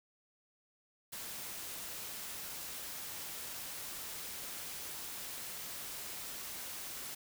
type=noise; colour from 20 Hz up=white; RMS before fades=-44 dBFS; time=1.12-7.15 s; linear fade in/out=10 ms; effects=none